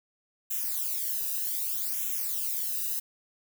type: noise with flanger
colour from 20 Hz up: violet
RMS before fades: -31 dBFS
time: 0.5-3 s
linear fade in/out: 10 ms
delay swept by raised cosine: 0.21 to 0.92 ms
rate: 0.64 Hz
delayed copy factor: -0.95
effects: none